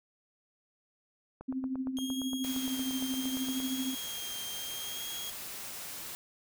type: click train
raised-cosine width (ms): 1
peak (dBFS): -30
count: 20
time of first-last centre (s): 1.41-3.601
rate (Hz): 8.67
type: tone with tremolo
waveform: sine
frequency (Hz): 261.6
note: C4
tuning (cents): 0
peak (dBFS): -29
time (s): 1.48-3.95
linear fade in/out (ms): 10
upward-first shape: triangle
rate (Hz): 13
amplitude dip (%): 65
type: tone with vibrato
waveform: sawtooth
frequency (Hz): 3235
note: G#7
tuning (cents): -46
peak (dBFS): -36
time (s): 1.97-5.3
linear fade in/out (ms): 0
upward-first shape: sine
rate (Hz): 0.69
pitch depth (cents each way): 25
type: noise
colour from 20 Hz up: white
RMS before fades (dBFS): -42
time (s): 2.44-6.15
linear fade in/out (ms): 0
effects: none